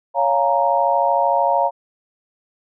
sine chord, Bb minor seventh, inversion first, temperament just, 559.4 / 699.2 / 839.1 / 932.3 Hz, Db5 / F5 / Ab5 / Bb5, +16 / +2 / +18 / 0 cents, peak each -20 / -19 / -24 / -18 dBFS, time 0.14-1.71 s, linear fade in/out 50 ms, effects none

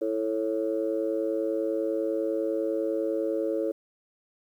sine chord, A major, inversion second, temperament just, 330 / 440 / 550 Hz, E4 / A4 / C#5, +2 / 0 / -14 cents, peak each -29 dBFS, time 0.01-3.72 s, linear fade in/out 10 ms, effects tanh soft clip ceiling -16 dBFS + 10-bit

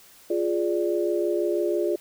sine chord, D diminished, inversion first, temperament equal, 349.2 / 415.3 / 587.3 Hz, F4 / Ab4 / D5, 0 / 0 / 0 cents, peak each -24 / -27 / -28 dBFS, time 0.3-1.96 s, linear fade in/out 5 ms, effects white hiss -52 dBFS RMS until 2 s

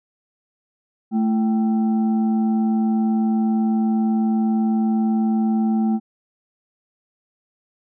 sine tone with frequency modulation, 220 Hz, A3, in tune, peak -16 dBFS, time 1.11-6 s, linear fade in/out 50 ms, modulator 558 Hz, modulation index 0.39, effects none

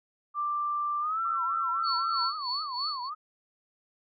sine tone with pitch glide, 1180 to 1347.7 Hz, D6 to E6, +8 to +38 cents, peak -27 dBFS, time 0.34-2.33 s, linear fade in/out 50 ms, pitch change +230 cents, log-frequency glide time 1-1.21 s
sine tone with vibrato, 1108.7 Hz, C#6, in tune, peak -33 dBFS, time 1.24-3.15 s, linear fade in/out 20 ms, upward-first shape triangle, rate 3.8 Hz, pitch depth 270 cents each way
sine tone with tremolo, 4435 Hz, C#8, in tune, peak -29 dBFS, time 1.83-3.1 s, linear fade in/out 50 ms, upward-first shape sine, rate 3.2 Hz, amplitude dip 80%
effects none

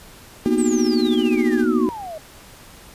sawtooth tone with tremolo, 401.6 Hz, G4, 42 cents sharp, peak -25 dBFS, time 0.45-1.65 s, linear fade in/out 10 ms, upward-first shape triangle, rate 15 Hz, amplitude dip 70%
sine chord, B major seventh, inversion third, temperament equal, 233.1 / 246.9 / 311.1 / 370 Hz, A#3 / B3 / D#4 / F#4, 0 / 0 / 0 / 0 cents, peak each -21 dBFS, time 0.46-1.89 s, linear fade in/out 0 ms
sine exponential sweep, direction down, 8470 to 609 Hz, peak -29 dBFS, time 0.58-2.18 s, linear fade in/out 2 ms
effects pink hiss -44 dBFS RMS until 2.94 s + resampled to 32000 Hz

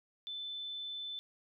sine tone, 3520 Hz, A7, in tune, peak -39 dBFS, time 0.27-1.19 s, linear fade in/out 0 ms, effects none

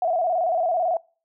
sine tone with vibrato, 691 Hz, F5, 19 cents flat, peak -19 dBFS, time 0.02-0.97 s, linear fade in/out 2 ms, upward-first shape square, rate 18 Hz, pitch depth 90 cents each way, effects noise-tail reverb RT60 0.4 s tail -26 dB re dry

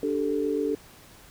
sine chord, D suspended fourth, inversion none, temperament equal, 293.7 / 392 / 440 Hz, D4 / G4 / A4, 0 / 0 / 0 cents, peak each -28 / -30 / -27 dBFS, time 0.03-0.75 s, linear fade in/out 2 ms, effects pink hiss -51 dBFS RMS until 1.3 s

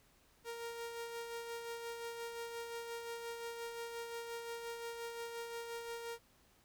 sawtooth tone with tremolo, 466.2 Hz, A#4, in tune, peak -37 dBFS, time 0.44-6.19 s, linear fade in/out 50 ms, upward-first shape sine, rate 5.7 Hz, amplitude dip 40%, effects pink hiss -69 dBFS RMS until 6.64 s

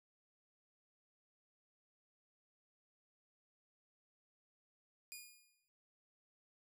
10% pulse tone with exponential decay, 2443 Hz, D#7, 32 cents flat, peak -37 dBFS, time 5.12-5.68 s, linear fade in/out 0 ms, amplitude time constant 120 ms, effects none

